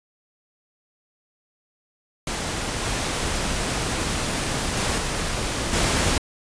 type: noise with level steps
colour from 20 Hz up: pink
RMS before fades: -27 / -25 / -23 / -26 / -21 dBFS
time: 2.27-6.18 s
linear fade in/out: 2 ms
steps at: 2.83 / 4.77 / 4.98 / 5.73 s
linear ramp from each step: 2 ms
effects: resampled to 22050 Hz